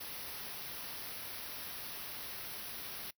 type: band-stop noise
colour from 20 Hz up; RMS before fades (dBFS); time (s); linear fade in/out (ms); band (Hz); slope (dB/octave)
white; -44; 0-3.11; 10; 5800 to 10000; 96
effects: noise-tail reverb RT60 0.1 s tail -22 dB re dry